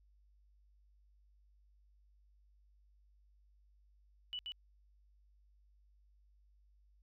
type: tone with echo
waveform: sine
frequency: 2960 Hz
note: F#7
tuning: in tune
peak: -39 dBFS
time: 4.33-4.39 s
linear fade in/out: 0 ms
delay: 130 ms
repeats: 1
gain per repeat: -2 dB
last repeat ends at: 4.52 s
effects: added 50 Hz sine -65 dBFS peak until 7.02 s